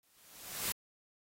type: noise with exponential growth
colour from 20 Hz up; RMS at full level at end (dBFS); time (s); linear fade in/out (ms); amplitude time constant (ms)
white; -33; 0.03-0.72; 1; 150
effects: AAC 48 kbps